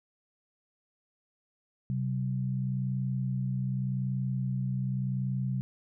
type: tone pair together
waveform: sine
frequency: 130.44 / 191.3 Hz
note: C3 / G3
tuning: -5 / -42 cents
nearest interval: perfect fifth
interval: 663 cents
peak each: -29 / -34 dBFS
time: 1.9-5.61 s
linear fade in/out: 0 ms
effects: none